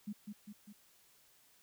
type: tone with echo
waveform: sine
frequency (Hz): 207.7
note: G#3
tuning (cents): 0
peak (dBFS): -38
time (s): 0.07-0.13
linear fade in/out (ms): 10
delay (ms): 200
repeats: 3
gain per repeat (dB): -4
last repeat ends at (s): 0.73
effects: white hiss -67 dBFS RMS until 1.62 s